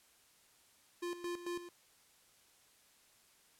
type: tone with tremolo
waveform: square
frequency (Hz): 349.2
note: F4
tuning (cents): 0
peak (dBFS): -38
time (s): 1.02-1.69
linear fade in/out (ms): 10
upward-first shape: square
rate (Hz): 4.5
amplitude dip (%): 70
effects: white hiss -67 dBFS RMS until 3.59 s + low-pass 12000 Hz 12 dB/octave